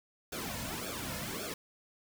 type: noise with flanger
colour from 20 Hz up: pink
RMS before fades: -39 dBFS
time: 0.32-1.54 s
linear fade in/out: 5 ms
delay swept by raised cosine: 1 to 2.6 ms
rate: 1.8 Hz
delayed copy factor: -1
effects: none